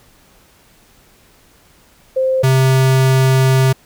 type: tone pair in turn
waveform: sine / square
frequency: 523.3 / 131.85 Hz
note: C5 / C3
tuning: 0 / +14 cents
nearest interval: 2 octaves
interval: 2386 cents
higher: first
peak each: -12 / -10 dBFS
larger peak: second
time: 2.16-2.43 / 2.43-3.73 s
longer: second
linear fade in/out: 10 ms
effects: pink hiss -50 dBFS RMS until 3.85 s